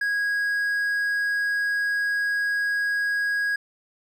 triangle tone, 1650 Hz, G#6, 12 cents flat, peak -20 dBFS, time 0.01-3.56 s, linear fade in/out 5 ms, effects none

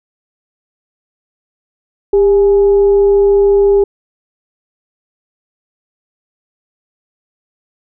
sine tone with frequency modulation, 400 Hz, G4, 35 cents sharp, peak -6 dBFS, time 2.13-3.84 s, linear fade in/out 5 ms, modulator 437 Hz, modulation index 0.21, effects none

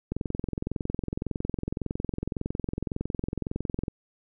click train, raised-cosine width 3 ms, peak -16 dBFS, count 83, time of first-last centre 0.12-3.881 s, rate 21.8 Hz, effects none

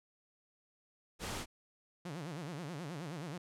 pink noise, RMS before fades -40 dBFS, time 1.19-1.46 s, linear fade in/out 50 ms
sawtooth tone with vibrato, 159 Hz, D#3, 38 cents sharp, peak -37 dBFS, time 2.05-3.38 s, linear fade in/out 5 ms, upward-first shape sine, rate 9.4 Hz, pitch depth 240 cents each way
effects low-pass 10000 Hz 12 dB/octave

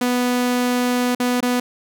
sawtooth tone with dropouts, 246.9 Hz, B3, in tune, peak -13 dBFS, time 0.01-1.6 s, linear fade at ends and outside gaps 5 ms, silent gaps 1.15-1.199 / 1.406-1.426 s, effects none

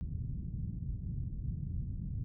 white low-pass noise, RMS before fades -38 dBFS, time 0.01-2.24 s, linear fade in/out 0 ms, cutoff 150 Hz, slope 24 dB/octave, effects none

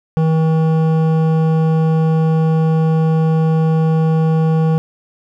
sine tone with hard clipping, 160 Hz, D#3, 49 cents sharp, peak -13 dBFS, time 0.17-4.78 s, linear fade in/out 0 ms, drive 12 dB, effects none

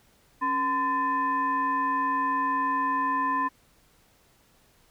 sine tone with frequency modulation, 1022 Hz, C6, 41 cents flat, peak -23 dBFS, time 0.41-3.49 s, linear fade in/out 20 ms, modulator 747 Hz, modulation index 0.66, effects pink hiss -62 dBFS RMS until 4.9 s

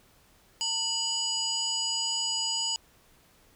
harmonic tone with a mistuned harmonic, 982 Hz, B5, 10 cents flat, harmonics 1 / 3 / 5 / 7 / 8, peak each -40 / -32 / -31 / -33 / -39 dBFS, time 0.61-2.76 s, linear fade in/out 0 ms, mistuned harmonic 1, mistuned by -150 cents, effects pink hiss -61 dBFS RMS until 3.55 s

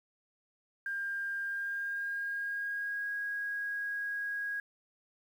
sine tone with pitch glide, 1600 to 1645 Hz, G6 to G#6, +35 to -17 cents, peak -33 dBFS, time 0.86-4.6 s, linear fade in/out 2 ms, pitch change +48 cents, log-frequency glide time 1.44-3.12 s, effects 10-bit

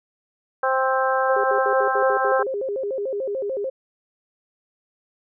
harmonic tone, 262.9 Hz, C4, 8 cents sharp, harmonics 2 / 3 / 4 / 5 / 6, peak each -22 / -24 / -25 / -26 / -27 dBFS, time 0.63-2.43 s, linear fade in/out 5 ms
sine tone with vibrato, 464.4 Hz, A#4, 7 cents flat, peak -23 dBFS, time 1.29-3.7 s, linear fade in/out 10 ms, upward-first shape square, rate 6.8 Hz, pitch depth 230 cents each way
effects none

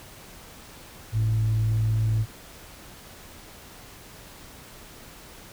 sine tone pair together, 51.23 / 110 Hz, G#1 / A2, -23 / 0 cents, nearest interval octave + minor second, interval 1323 cents, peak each -31 / -19 dBFS, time 1.12-2.26 s, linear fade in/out 50 ms, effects tanh soft clip ceiling -17 dBFS + pink hiss -46 dBFS RMS until 5.52 s

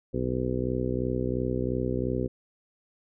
harmonic tone, 62.9 Hz, B1, 32 cents sharp, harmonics 1 / 2 / 3 / 4 / 5 / 6 / 7 / 8, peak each -35 / -32 / -37 / -32 / -37 / -32 / -36 / -35 dBFS, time 0.13-2.28 s, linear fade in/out 20 ms, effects none

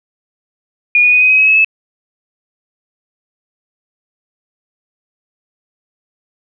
sine tone with pitch steps, 2440 / 2463 / 2486 / 2509 / 2532 / 2555 / 2579 / 2603 Hz, D#7 / D#7 / D#7 / D#7 / D#7 / D#7 / E7 / E7, -34 / -18 / -2 / +14 / +30 / +45 / -39 / -22 cents, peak -6 dBFS, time 0.95-1.646 s, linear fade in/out 2 ms, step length 87 ms, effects none

